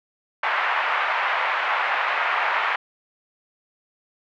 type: band-pass noise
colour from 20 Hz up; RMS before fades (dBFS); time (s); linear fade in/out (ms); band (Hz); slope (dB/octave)
pink; -23; 0.43-2.76; 5; 790 to 2400; 24
effects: none